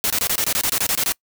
white noise bursts, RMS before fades -20 dBFS, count 13, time 0.04-1.121 s, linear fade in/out 0 ms, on 61 ms, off 24 ms, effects noise-tail reverb RT60 0.1 s tail -25 dB re dry

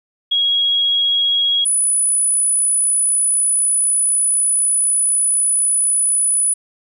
sine tone pair in turn, 3305 / 9932 Hz, G#7 / D#9, -9 / -4 cents, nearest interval octave + perfect fifth, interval 1905 cents, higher second, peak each -13 / -13 dBFS, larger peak neither, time 0.31-1.65 / 1.65-6.54 s, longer second, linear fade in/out 10 ms, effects 9-bit

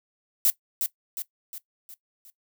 violet noise with echo, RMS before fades -20 dBFS, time 0.45-0.5 s, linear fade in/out 0 ms, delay 360 ms, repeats 5, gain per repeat -6 dB, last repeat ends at 2.3 s, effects noise-tail reverb RT60 0.1 s tail -17 dB re dry

